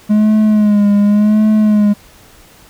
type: tone with vibrato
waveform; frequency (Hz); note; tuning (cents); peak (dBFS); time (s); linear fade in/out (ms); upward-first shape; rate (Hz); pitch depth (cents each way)
triangle; 209.5; G#3; +15; -5; 0.09-1.94; 20; sine; 0.89; 48
effects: pink hiss -43 dBFS RMS until 2.69 s